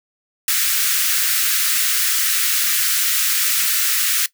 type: high-pass noise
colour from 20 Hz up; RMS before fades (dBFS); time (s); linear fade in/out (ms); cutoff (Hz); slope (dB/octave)
white; -18; 0.48-4.26; 2; 1300; 48
effects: noise-tail reverb RT60 0.1 s tail -18 dB re dry